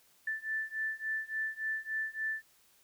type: beating tone pair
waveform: sine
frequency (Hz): 1760 / 1763.5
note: A6 / A6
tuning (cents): 0 / +3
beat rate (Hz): 3.5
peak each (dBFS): -37 / -36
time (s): 0.27-2.42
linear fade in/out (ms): 5
effects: white hiss -66 dBFS RMS until 2.83 s